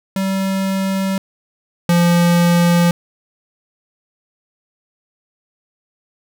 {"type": "tone pair in turn", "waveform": "square", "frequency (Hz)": [192.6, 172.74], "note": ["G3", "F3"], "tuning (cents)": [-30, -19], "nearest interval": "major second", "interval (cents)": 189, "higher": "first", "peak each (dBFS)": [-17, -11], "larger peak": "second", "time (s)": [[0.16, 1.18], [1.89, 2.91]], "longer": "neither", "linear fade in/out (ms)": 2, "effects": []}